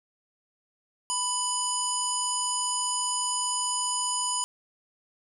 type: harmonic tone with a mistuned harmonic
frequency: 995 Hz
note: B5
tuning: 13 cents sharp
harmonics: 1 / 3 / 5 / 7 / 9 / 10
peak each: -31 / -35 / -36 / -31 / -33 / -36 dBFS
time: 1.1-4.44 s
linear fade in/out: 0 ms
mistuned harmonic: 1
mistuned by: -16 cents
effects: none